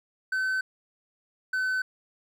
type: tone pair in turn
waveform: triangle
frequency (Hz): 1526 / 1517.2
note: G6 / F#6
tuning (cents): -47 / +43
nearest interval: unison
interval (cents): 10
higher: first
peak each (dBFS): -23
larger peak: neither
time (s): 0.32-0.61 / 1.53-1.82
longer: neither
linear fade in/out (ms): 5
effects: none